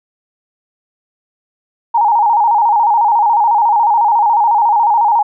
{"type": "tone with vibrato", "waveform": "sine", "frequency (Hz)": 880, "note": "A5", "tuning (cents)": 0, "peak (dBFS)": -8, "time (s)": [1.94, 5.23], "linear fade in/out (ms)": 10, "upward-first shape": "square", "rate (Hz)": 14, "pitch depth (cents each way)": 97, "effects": []}